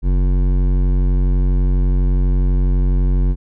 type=tone with hard clipping; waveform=sine; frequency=46.06 Hz; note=F#1; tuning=7 cents flat; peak=-14 dBFS; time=0.02-3.36 s; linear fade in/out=50 ms; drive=13 dB; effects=none